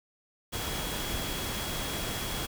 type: tone in noise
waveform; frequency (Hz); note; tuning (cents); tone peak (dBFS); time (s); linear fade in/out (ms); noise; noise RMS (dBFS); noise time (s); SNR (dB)
sine; 3322; G#7; 0; -41; 0.52-2.47; 20; pink; -34; 0.52-2.47; -10
effects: none